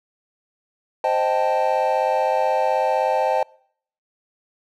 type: chord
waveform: triangle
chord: A half-diminished seventh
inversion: first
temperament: equal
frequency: 523.3 / 622.3 / 784 / 880 Hz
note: C5 / Eb5 / G5 / A5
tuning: 0 / 0 / 0 / 0 cents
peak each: -21 dBFS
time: 1.04-3.43 s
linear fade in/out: 2 ms
effects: noise-tail reverb RT60 0.6 s tail -25 dB re dry